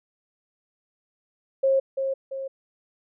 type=tone with echo; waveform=sine; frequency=538 Hz; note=C5; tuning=48 cents sharp; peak=-17 dBFS; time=1.63-1.8 s; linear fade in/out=10 ms; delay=340 ms; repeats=2; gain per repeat=-6 dB; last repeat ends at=2.48 s; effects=none